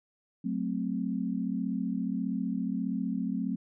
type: chord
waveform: sine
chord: F# diminished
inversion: none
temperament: equal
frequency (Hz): 185 / 220 / 261.6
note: F#3 / A3 / C4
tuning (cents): 0 / 0 / 0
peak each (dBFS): -33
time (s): 0.44-3.56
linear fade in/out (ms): 10
effects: none